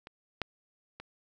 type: clicks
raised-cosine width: 0.3 ms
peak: -29 / -15 / -27 dBFS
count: 3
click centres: 0.071 / 0.417 / 1 s
effects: none